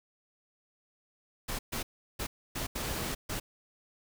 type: noise bursts at uneven times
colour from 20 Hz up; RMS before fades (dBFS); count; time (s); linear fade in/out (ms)
pink; -35; 6; 1.48-1.59 / 1.72-1.83 / 2.19-2.27 / 2.55-2.67 / 2.75-3.15 / 3.29-3.4; 10
effects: none